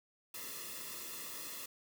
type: noise with comb filter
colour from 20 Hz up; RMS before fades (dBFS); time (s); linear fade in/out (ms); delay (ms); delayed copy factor
white; -45; 0.34-1.66; 5; 1.3; -0.9
effects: none

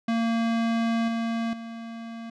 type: tone with level steps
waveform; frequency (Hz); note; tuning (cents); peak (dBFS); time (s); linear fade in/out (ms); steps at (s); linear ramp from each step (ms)
square; 229.2; A#3; -29; -23 / -26 / -36; 0.08-2.3; 5; 1.08 / 1.53; 2
effects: low-pass 4000 Hz 12 dB/octave

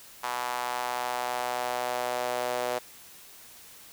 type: tone with high-pass filter sweep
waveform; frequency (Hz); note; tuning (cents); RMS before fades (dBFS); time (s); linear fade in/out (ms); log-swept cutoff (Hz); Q
sawtooth; 123.47; B2; 0; -31; 0.23-2.79; 10; 930 to 570; 2.7
effects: white hiss -50 dBFS RMS until 3.92 s

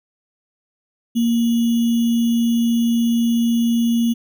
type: tone with sample-and-hold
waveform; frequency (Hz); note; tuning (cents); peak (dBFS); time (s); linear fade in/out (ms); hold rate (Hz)
sine; 233.1; A#3; 0; -14; 1.15-4.14; 20; 3150
effects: none

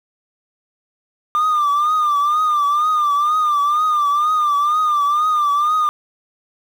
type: tone with vibrato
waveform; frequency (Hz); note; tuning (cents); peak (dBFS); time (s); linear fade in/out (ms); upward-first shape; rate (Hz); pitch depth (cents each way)
triangle; 1198; D6; +34; -11; 1.35-5.89; 0; triangle; 2.1; 88
effects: tanh soft clip ceiling -8 dBFS + 7-bit

